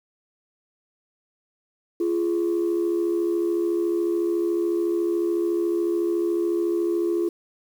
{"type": "tone pair together", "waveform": "sine", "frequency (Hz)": [343.3, 417.2], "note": ["F4", "G#4"], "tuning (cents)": [-30, 8], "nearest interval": "minor third", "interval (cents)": 338, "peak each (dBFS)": [-20, -26], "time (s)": [2, 7.29], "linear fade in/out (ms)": 5, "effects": ["tanh soft clip ceiling -16 dBFS", "8-bit"]}